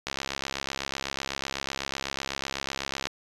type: click train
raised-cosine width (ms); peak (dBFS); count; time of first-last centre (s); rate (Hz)
0.2; -12; 205; 0.07-3.07; 68
effects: resampled to 24000 Hz